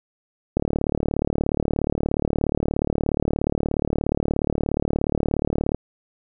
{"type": "click train", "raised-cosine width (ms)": 2, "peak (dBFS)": -8, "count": 192, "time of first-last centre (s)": [0.57, 5.746], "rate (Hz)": 36.9, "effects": []}